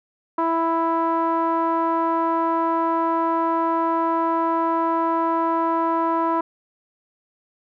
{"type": "tone with low-pass filter", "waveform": "sawtooth", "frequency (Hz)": 330, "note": "E4", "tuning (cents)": 2, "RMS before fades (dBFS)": -21, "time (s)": [0.38, 6.41], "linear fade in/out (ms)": 5, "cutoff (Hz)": 1100, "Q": 8.3, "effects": []}